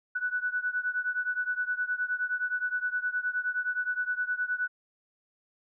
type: beating tone pair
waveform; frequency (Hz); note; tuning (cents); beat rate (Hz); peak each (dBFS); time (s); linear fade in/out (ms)
sine; 1480 / 1489.6; F#6 / F#6; 0 / +11; 9.6; -30 / -32; 0.15-4.68; 10
effects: none